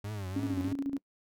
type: tone with vibrato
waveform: 40% pulse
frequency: 99.4 Hz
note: G2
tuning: 25 cents sharp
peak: -35 dBFS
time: 0.04-0.73 s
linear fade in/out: 5 ms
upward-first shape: triangle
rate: 3.1 Hz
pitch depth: 160 cents each way
type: tone with tremolo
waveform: sine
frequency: 277.2 Hz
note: C#4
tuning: in tune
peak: -28 dBFS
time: 0.36-0.98 s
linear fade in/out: 2 ms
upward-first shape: square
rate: 14 Hz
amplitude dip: 65%
effects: noise-tail reverb RT60 0.1 s tail -22 dB re dry